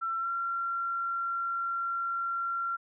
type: tone with pitch glide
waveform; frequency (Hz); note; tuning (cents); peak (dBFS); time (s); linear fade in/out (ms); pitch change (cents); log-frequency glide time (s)
sine; 1345 to 1370.9; E6 to F6; +34 to -33; -29; 0.01-2.77; 20; +33; 0.18-0.29
effects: none